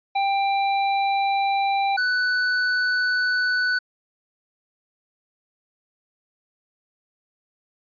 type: tone pair in turn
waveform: square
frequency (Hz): 790 / 1491.3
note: G5 / F#6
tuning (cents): +13 / +13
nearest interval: major seventh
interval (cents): 1100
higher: second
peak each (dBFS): -20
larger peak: neither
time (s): 0.15-1.97 / 1.97-3.79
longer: neither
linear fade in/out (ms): 10
effects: resampled to 11025 Hz